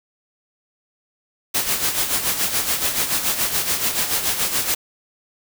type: noise with tremolo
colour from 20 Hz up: white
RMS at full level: -19 dBFS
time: 1.54-4.75 s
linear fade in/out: 10 ms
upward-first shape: sine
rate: 7 Hz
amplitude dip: 60%
effects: none